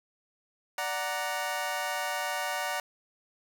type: chord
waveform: 20% pulse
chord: D augmented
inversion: none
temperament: equal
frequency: 587.3 / 740 / 932.3 Hz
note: D5 / F#5 / A#5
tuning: 0 / 0 / 0 cents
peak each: -31 / -29 / -30 dBFS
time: 0.78-2.8 s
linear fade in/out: 2 ms
effects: none